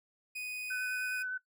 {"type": "tone", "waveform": "40% pulse", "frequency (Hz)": 2489, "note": "D#7", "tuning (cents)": 0, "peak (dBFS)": -37, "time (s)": [0.35, 1.23], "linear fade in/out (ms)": 10}
{"type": "tone with vibrato", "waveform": "sine", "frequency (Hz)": 1507, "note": "F#6", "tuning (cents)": 31, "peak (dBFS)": -34, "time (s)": [0.7, 1.38], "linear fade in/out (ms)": 10, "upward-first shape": "sine", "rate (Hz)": 9.8, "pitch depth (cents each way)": 15}
{"effects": ["noise-tail reverb RT60 0.1 s tail -17 dB re dry"]}